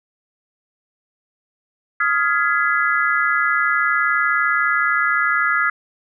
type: chord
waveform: sine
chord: F half-diminished seventh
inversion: third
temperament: just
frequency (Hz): 1257.2 / 1396.9 / 1676.3 / 2012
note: Eb6 / F6 / Ab6 / Cb7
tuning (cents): +18 / 0 / +16 / +32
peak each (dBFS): -21 / -20 / -20 / -23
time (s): 2-5.7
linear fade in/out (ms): 5
effects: none